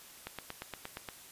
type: click train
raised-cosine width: 0.3 ms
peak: -23 dBFS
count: 8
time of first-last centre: 0.27-1.088 s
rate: 8.56 Hz
effects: white hiss -53 dBFS RMS until 1.31 s + resampled to 32000 Hz